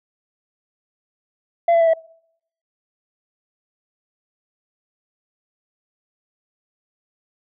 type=tone with pitch steps; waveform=sine; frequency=681 / 671.2 / 661.6 / 652.1 Hz; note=F5 / E5 / E5 / E5; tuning=-44 / +31 / +6 / -19 cents; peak=-9 dBFS; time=1.68-1.936 s; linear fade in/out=5 ms; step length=64 ms; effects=noise-tail reverb RT60 0.7 s tail -26 dB re dry + tanh soft clip ceiling -11 dBFS